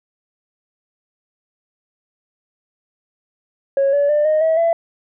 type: tone with pitch steps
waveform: sine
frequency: 550 / 572 / 594.9 / 618.8 / 643.6 / 669.4 Hz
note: C#5 / D5 / D5 / D#5 / E5 / E5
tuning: -14 / -46 / +22 / -10 / -42 / +26 cents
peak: -11 dBFS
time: 3.77-4.73 s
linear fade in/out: 2 ms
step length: 160 ms
effects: tanh soft clip ceiling -10 dBFS